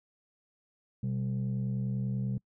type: tone pair together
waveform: sine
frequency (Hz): 125.71 / 196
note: B2 / G3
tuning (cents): +31 / 0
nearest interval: minor sixth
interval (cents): 769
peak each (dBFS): -29 / -32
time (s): 1.03-2.38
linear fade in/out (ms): 5
effects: noise-tail reverb RT60 0.1 s tail -26 dB re dry + tanh soft clip ceiling -26 dBFS